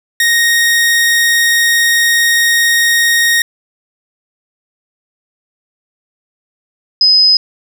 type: tone pair in turn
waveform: sawtooth / sine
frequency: 1864.7 / 5040 Hz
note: A#6 / D#8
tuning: 0 / +21 cents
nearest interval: octave + perfect fourth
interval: 1721 cents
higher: second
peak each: -5 dBFS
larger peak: neither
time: 0.2-3.42 / 7.01-7.37 s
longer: first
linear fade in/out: 2 ms
effects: none